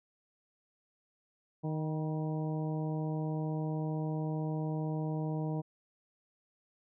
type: harmonic tone with a mistuned harmonic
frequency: 155.56 Hz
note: D#3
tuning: in tune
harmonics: 1 / 2 / 3 / 4 / 5 / 6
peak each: -33 / -39 / -43 / -45 / -47 / -49 dBFS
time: 1.63-5.62 s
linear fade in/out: 20 ms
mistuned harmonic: 6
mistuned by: +45 cents
effects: none